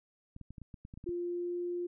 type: clicks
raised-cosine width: 5 ms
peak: -34 dBFS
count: 11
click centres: 0.364 / 0.413 / 0.506 / 0.582 / 0.617 / 0.742 / 0.851 / 0.939 / 0.975 / 1.041 / 1.091 s
type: tone with pitch glide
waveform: sine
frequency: 349.2 to 351.4 Hz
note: F4 to F4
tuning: 0 to +11 cents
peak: -33 dBFS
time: 1.06-1.87 s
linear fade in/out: 10 ms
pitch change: +11 cents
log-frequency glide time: 1.16-1.58 s
effects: none